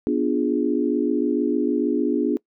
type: chord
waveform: sine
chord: B diminished seventh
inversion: none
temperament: equal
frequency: 246.9 / 293.7 / 349.2 / 415.3 Hz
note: B3 / D4 / F4 / Ab4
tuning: 0 / 0 / 0 / 0 cents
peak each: -24 / -22 / -25 / -26 dBFS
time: 0.07-2.37 s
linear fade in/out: 0 ms
effects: noise-tail reverb RT60 0.1 s tail -23 dB re dry